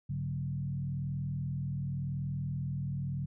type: tone with frequency modulation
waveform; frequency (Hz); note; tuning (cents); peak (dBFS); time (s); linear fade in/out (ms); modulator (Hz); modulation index
sine; 138.59; C#3; 0; -32; 0.09-3.26; 10; 40.9; 0.89
effects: none